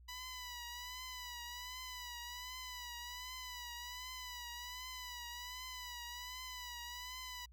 10% pulse tone with vibrato, 987.8 Hz, B5, in tune, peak -37 dBFS, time 0.08-7.46 s, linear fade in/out 10 ms, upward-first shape triangle, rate 1.3 Hz, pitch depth 63 cents each way, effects added 60 Hz sine -57 dBFS peak until 7.52 s

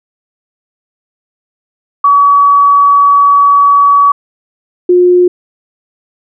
sine tone pair in turn, 1136 / 357.8 Hz, C#6 / F4, +42 / +42 cents, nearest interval octave + minor sixth, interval 2000 cents, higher first, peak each -3 dBFS, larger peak neither, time 2.04-4.12 / 4.89-5.28 s, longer first, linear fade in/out 5 ms, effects none

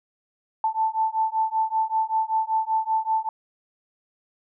sine beating tone pair, 880 / 885.2 Hz, A5 / A5, 0 / +10 cents, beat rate 5.2 Hz, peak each -24 dBFS, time 0.64-3.29 s, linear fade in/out 2 ms, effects none

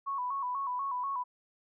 sine tone with vibrato, 1046.5 Hz, C6, in tune, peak -31 dBFS, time 0.06-1.24 s, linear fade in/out 20 ms, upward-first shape square, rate 4.1 Hz, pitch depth 92 cents each way, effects none

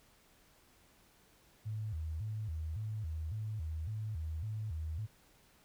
sine tone with vibrato, 92.5 Hz, F#2, in tune, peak -36 dBFS, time 1.65-5.07 s, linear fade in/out 20 ms, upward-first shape square, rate 1.8 Hz, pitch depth 270 cents each way, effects pink hiss -66 dBFS RMS until 5.64 s

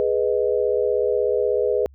sine chord, G# minor, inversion none, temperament equal with one note detuned, 417.5 / 493.9 / 622.3 Hz, G#4 / B4 / D#5, +9 / 0 / 0 cents, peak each -21 / -21 / -26 dBFS, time 0-1.86 s, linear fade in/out 0 ms, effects added 69 Hz sine -46 dBFS peak until 1.94 s

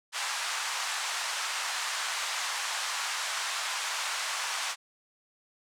pink band-pass noise, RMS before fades -33 dBFS, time 0.12-4.76 s, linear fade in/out 50 ms, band 880 to 8700 Hz, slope 24 dB/octave, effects none

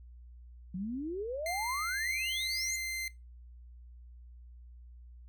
sine exponential sweep, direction up, 174.5 to 6940 Hz, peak -34 dBFS, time 0.74-2.76 s, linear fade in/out 5 ms
sawtooth tone with pitch glide, 2093 to 2081 Hz, C7 to C7, 0 to -10 cents, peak -32 dBFS, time 1.46-3.08 s, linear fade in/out 2 ms, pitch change -10 cents, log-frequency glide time 1.76-2.2 s
effects noise-tail reverb RT60 0.2 s tail -18 dB re dry + added 60 Hz sine -49 dBFS peak until 5.28 s

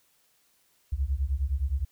sine beating tone pair, 63.6 / 73.3 Hz, C2 / D2, -48 / -3 cents, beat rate 9.7 Hz, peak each -28 dBFS, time 0.92-1.85 s, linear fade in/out 10 ms, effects white hiss -67 dBFS RMS until 1.91 s

